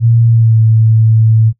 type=tone with pitch glide; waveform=sine; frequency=115.9 to 111.24 Hz; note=A#2 to A2; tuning=-10 to +19 cents; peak=-5 dBFS; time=0-1.53 s; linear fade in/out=50 ms; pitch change=-71 cents; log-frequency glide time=0.26-0.6 s; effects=noise-tail reverb RT60 0.1 s tail -20 dB re dry